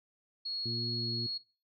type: tone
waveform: sine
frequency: 4322 Hz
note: C#8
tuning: 45 cents flat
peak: -34 dBFS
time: 0.45-1.38 s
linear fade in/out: 10 ms
type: harmonic tone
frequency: 117.9 Hz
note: A#2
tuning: 20 cents sharp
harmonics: 1 / 2 / 3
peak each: -38 / -41 / -43 dBFS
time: 0.65-1.27 s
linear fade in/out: 10 ms
effects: noise-tail reverb RT60 0.3 s tail -17 dB re dry + MP3 48 kbps